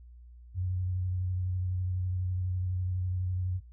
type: tone with vibrato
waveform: sine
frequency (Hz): 91.6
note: F#2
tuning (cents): -17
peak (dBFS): -28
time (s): 0.54-3.61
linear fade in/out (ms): 50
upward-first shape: square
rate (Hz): 12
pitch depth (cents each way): 18
effects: added 60 Hz sine -48 dBFS peak until 3.72 s